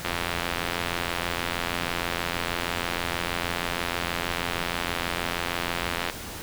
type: click train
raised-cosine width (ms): 0.3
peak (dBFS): -10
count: 523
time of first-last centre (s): 0.05-6.099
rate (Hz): 86.3
effects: pink hiss -37 dBFS RMS until 6.42 s